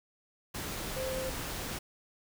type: tone in noise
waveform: sine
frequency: 522 Hz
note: C5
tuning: 4 cents flat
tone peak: -34 dBFS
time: 0.96-1.3 s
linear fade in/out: 10 ms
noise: pink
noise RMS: -38 dBFS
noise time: 0.54-1.79 s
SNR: +1 dB
effects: none